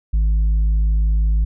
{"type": "tone with tanh clipping", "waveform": "triangle", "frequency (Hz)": 52.9, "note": "G#1", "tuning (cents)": 33, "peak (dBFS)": -14, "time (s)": [0.13, 1.45], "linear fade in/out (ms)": 10, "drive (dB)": 8, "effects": []}